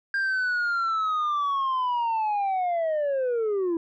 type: linear sweep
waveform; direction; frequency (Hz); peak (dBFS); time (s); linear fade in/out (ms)
sine; down; 1604 to 325.4; -20; 0.14-3.77; 2
effects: tanh soft clip ceiling -22 dBFS